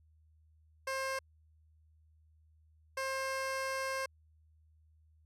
15% pulse tone bursts at uneven times, 532 Hz, C5, 29 cents sharp, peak -28 dBFS, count 2, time 0.87-1.19 / 2.97-4.06 s, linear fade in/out 5 ms, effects added 78 Hz sine -63 dBFS peak until 5.25 s + low-pass 11000 Hz 12 dB/octave

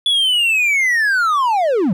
triangle linear sweep, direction down, 3443 to 159 Hz, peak -11 dBFS, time 0.06-1.93 s, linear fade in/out 2 ms, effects none

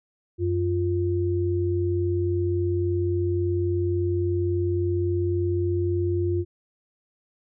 sine tone pair together, 92.79 / 349.2 Hz, F#2 / F4, +5 / 0 cents, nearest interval octave + major seventh, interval 2295 cents, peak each -24 dBFS, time 0.38-6.45 s, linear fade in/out 50 ms, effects none

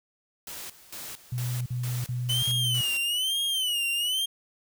white noise with tremolo, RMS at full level -39 dBFS, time 0.47-3.06 s, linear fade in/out 2 ms, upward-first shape square, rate 2.2 Hz, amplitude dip 80%
sine tone bursts, 123.47 Hz, B2, in tune, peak -27 dBFS, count 4, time 1.32-2.812 s, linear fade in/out 5 ms, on 340 ms, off 44 ms
45% pulse tone with vibrato, 3000 Hz, F#7, 23 cents sharp, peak -25 dBFS, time 2.29-4.26 s, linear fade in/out 10 ms, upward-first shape sine, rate 1.1 Hz, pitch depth 140 cents each way
effects none

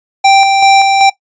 square tone with tremolo, 784 Hz, G5, in tune, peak -4 dBFS, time 0.24-1.1 s, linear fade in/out 10 ms, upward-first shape square, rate 2.6 Hz, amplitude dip 35%, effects noise-tail reverb RT60 0.1 s tail -17 dB re dry + resampled to 16000 Hz

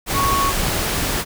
sine tone in noise, 1108.7 Hz, C#6, in tune, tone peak -17 dBFS, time 0.13-0.53 s, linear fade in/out 50 ms, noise pink, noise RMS -21 dBFS, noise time 0.06-1.25 s, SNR +1 dB, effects none

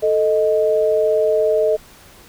sine tone pair together, 440 / 622.3 Hz, A4 / D#5, 0 / 0 cents, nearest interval tritone, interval 600 cents, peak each -16 dBFS, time 0.02-1.77 s, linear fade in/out 20 ms, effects pink hiss -45 dBFS RMS until 2.28 s

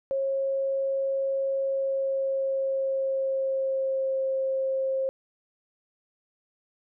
sine tone with pitch glide, 542 to 532.4 Hz, C#5 to C5, -39 to +30 cents, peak -24 dBFS, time 0.11-5.09 s, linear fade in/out 0 ms, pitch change -31 cents, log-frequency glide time 1.64-4.24 s, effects none

